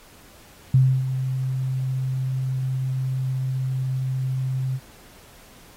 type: tone with ADSR envelope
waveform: sine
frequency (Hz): 130.81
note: C3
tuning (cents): 0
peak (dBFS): -11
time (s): 0.74-4.8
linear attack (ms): 4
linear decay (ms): 280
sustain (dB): -11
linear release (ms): 51
effects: pink hiss -50 dBFS RMS until 5.76 s + AAC 48 kbps